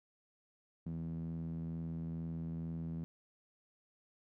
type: tone with band-pass filter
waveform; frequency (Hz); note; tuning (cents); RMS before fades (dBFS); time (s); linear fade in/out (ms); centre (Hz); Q
sawtooth; 82.2; E2; -4; -41; 0.86-3.04; 0; 190; 5.5
effects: none